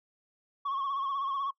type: tone with vibrato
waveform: sine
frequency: 1100 Hz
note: C#6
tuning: 14 cents flat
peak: -27 dBFS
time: 0.65-1.51 s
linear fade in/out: 10 ms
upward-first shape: sine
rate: 16 Hz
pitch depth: 56 cents each way
effects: noise-tail reverb RT60 0.1 s tail -24 dB re dry + tanh soft clip ceiling -28 dBFS